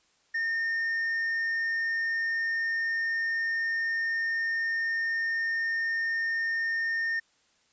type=tone with tanh clipping; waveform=triangle; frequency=1824 Hz; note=A#6; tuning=38 cents flat; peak=-27 dBFS; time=0.34-7.2 s; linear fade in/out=10 ms; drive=7 dB; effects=white hiss -67 dBFS RMS until 7.72 s + resampled to 16000 Hz